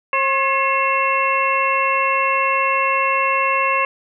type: harmonic tone with a mistuned harmonic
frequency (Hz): 539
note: C#5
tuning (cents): -49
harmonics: 1 / 2 / 3 / 4 / 5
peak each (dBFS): -24 / -18 / -28 / -23 / -21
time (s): 0.13-3.85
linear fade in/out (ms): 2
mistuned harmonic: 3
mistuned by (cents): +79
effects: none